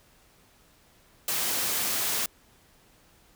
white high-pass noise, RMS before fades -28 dBFS, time 1.28-2.26 s, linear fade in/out 2 ms, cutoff 110 Hz, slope 12 dB/octave, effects pink hiss -60 dBFS RMS until 3.35 s

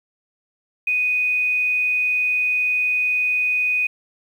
sine tone, 2489 Hz, D#7, in tune, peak -17 dBFS, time 0.87-3.87 s, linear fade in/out 5 ms, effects 8-bit

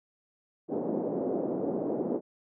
pink band-pass noise, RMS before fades -31 dBFS, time 0.68-2.21 s, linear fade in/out 50 ms, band 230 to 570 Hz, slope 24 dB/octave, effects none

